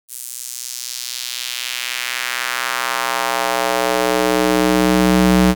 square tone with high-pass filter sweep, 62 Hz, B1, 7 cents sharp, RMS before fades -18 dBFS, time 0.08-5.55 s, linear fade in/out 50 ms, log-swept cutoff 9600 to 150 Hz, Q 1.4, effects none

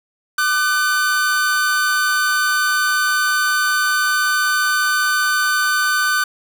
45% pulse tone pair together, 1195 / 1510.1 Hz, D6 / F#6, +30 / +35 cents, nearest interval major third, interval 405 cents, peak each -21 / -16 dBFS, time 0.38-6.24 s, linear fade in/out 5 ms, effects none

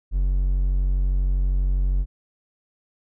triangle tone, 46.25 Hz, F#1, in tune, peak -16 dBFS, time 0.11-2.06 s, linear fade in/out 50 ms, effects none

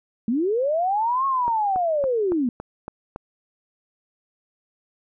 sine linear two-way sweep, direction up then down, 210.9 to 1100 to 228.1 Hz, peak -19 dBFS, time 0.28-2.49 s, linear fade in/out 2 ms, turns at 1.26 s
click train, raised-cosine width 1 ms, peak -18 dBFS, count 7, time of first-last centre 1.48-3.161 s, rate 3.57 Hz
effects none

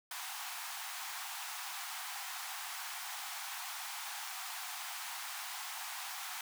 pink high-pass noise, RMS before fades -43 dBFS, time 0.11-6.41 s, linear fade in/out 2 ms, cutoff 720 Hz, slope 96 dB/octave, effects none

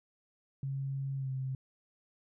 sine tone with pitch glide, 136.4 to 131.98 Hz, C#3 to C3, -28 to +15 cents, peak -33 dBFS, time 0.63-1.55 s, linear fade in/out 2 ms, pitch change -57 cents, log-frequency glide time 1.16-1.3 s, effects none

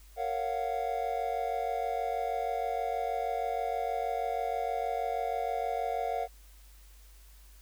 triangle chord, Gb major seventh, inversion first, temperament just, 462.5 / 555 / 693.7 / 740 Hz, Bb4 / Db5 / F5 / Gb5, -14 / +2 / -12 / 0 cents, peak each -35 / -37 / -32 / -32 dBFS, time 0.16-6.28 s, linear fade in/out 50 ms, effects added 50 Hz sine -52 dBFS peak until 7.61 s + white hiss -61 dBFS RMS until 7.61 s

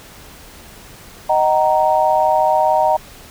sine chord, D# minor, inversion none, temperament equal with one note detuned, 622.3 / 758.6 / 932.3 Hz, D#5 / F#5 / A#5, 0 / +43 / 0 cents, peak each -16 dBFS, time 1.29-2.97 s, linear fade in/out 10 ms, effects pink hiss -40 dBFS RMS until 3.3 s

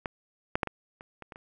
clicks, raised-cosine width 0.5 ms, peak -16 / -10 / -11 / -18 / -29 / -27 / -28 / -30 dBFS, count 8, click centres 0.058 / 0.555 / 0.632 / 0.673 / 1.009 / 1.223 / 1.322 / 1.359 s, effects none

